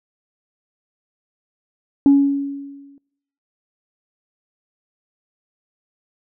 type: tone with exponential decay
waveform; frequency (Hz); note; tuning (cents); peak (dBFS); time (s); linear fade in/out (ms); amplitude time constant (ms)
sine; 279.7; C#4; +16; -5; 2.06-2.98; 1; 200
effects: noise-tail reverb RT60 0.8 s tail -24 dB re dry + tanh soft clip ceiling -5 dBFS